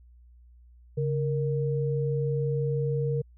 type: tone pair together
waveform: sine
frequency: 140.05 / 466.2 Hz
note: C#3 / A#4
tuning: +18 / 0 cents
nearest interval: octave + major sixth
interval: 2082 cents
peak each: -26 / -29 dBFS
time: 0.97-3.22 s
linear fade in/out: 10 ms
effects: added 60 Hz sine -51 dBFS peak until 3.37 s